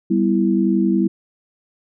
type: chord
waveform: sine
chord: E minor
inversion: first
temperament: equal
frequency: 196 / 246.9 / 329.6 Hz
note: G3 / B3 / E4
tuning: 0 / 0 / 0 cents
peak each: -17 / -21 / -18 dBFS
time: 0.1-1.08 s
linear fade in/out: 10 ms
effects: none